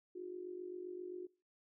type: tone with amplitude modulation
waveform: sine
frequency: 361 Hz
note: F#4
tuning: 43 cents flat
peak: -40 dBFS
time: 0.15-1.27 s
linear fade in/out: 10 ms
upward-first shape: sine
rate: 47.6 Hz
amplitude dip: 70%
effects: noise-tail reverb RT60 0.4 s tail -25 dB re dry